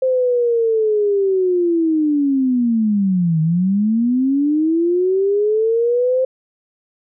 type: linear two-way sweep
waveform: sine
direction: down then up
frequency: 523.3 to 155.56 to 523.3 Hz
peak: -13 dBFS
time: 0.02-6.25 s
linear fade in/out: 5 ms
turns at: 3.41 s
effects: none